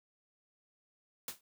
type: noise with exponential decay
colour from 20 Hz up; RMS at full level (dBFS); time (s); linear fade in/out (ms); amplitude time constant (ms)
white; -36; 1.28-1.41; 2; 27
effects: none